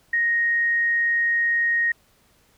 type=tone; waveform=sine; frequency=1869 Hz; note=A#6; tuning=4 cents sharp; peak=-18 dBFS; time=0.13-1.92 s; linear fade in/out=5 ms; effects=pink hiss -60 dBFS RMS until 2.57 s